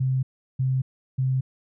sine tone bursts, 130.81 Hz, C3, in tune, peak -20 dBFS, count 3, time 0-1.41 s, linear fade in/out 10 ms, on 230 ms, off 360 ms, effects none

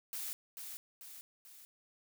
blue noise with echo, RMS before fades -41 dBFS, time 0.13-0.33 s, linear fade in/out 0 ms, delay 440 ms, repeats 3, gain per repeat -5 dB, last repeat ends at 1.65 s, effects none

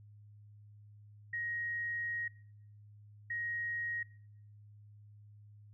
sine tone bursts at uneven times, 1883 Hz, A#6, 17 cents sharp, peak -35 dBFS, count 2, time 1.33-2.28 / 3.3-4.03 s, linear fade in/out 5 ms, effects noise-tail reverb RT60 0.7 s tail -24 dB re dry + added 104 Hz sine -54 dBFS peak until 5.73 s

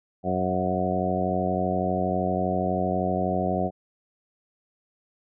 harmonic tone with a mistuned harmonic, 92.5 Hz, F#2, in tune, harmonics 1 / 2 / 3 / 4 / 5 / 6 / 7 / 8, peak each -33 / -28 / -33 / -32 / -34 / -32 / -30 / -29 dBFS, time 0.23-3.71 s, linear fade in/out 50 ms, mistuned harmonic 8, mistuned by -21 cents, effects none

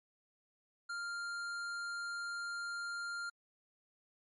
sine tone with hard clipping, 1396.9 Hz, F6, in tune, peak -40 dBFS, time 0.89-3.3 s, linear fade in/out 10 ms, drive 11 dB, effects MP3 48 kbps

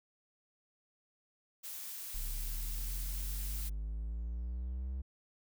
blue noise, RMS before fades -44 dBFS, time 1.63-3.7 s, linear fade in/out 20 ms
triangle linear sweep, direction up, 33 to 66 Hz, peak -34 dBFS, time 2.14-5.02 s, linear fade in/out 10 ms
effects none

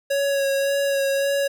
square tone with vibrato, 554.4 Hz, C#5, in tune, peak -20 dBFS, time 0.1-1.48 s, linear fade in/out 10 ms, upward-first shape sine, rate 1.8 Hz, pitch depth 18 cents each way, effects none

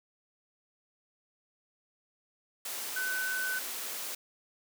sine tone in noise, 1511 Hz, F#6, 36 cents sharp, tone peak -31 dBFS, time 2.96-3.59 s, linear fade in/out 5 ms, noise white, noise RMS -38 dBFS, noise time 2.65-4.15 s, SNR +4 dB, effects high-pass 300 Hz 12 dB/octave

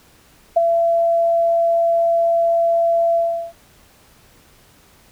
sine tone with ADSR envelope, 674 Hz, E5, 38 cents sharp, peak -8 dBFS, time 0.56-3.53 s, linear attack 11 ms, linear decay 22 ms, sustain -5 dB, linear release 370 ms, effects pink hiss -51 dBFS RMS until 5.11 s

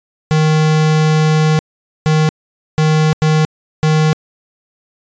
square tone bursts at uneven times, 155.56 Hz, D#3, in tune, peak -10 dBFS, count 5, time 0.31-1.59 / 2.06-2.29 / 2.78-3.13 / 3.22-3.45 / 3.83-4.13 s, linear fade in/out 0 ms, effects resampled to 16000 Hz

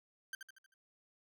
40% pulse tone with echo, 1563 Hz, G6, 6 cents flat, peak -39 dBFS, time 0.33-0.35 s, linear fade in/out 2 ms, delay 78 ms, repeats 5, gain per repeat -6 dB, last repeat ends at 0.74 s, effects none

